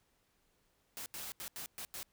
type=noise bursts at uneven times; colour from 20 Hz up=white; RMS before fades=-44 dBFS; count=6; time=0.97-1.06 / 1.14-1.32 / 1.4-1.48 / 1.56-1.66 / 1.78-1.85 / 1.94-2.03 s; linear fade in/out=0 ms; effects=pink hiss -75 dBFS RMS until 2.12 s